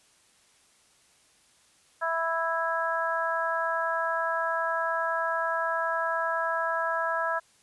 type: harmonic tone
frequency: 329.6 Hz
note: E4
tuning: in tune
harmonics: 2 / 3 / 4 / 5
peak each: -31 / -31 / -31 / -31 dBFS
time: 2.01-7.4 s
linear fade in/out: 20 ms
effects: white hiss -62 dBFS RMS until 7.62 s + resampled to 24000 Hz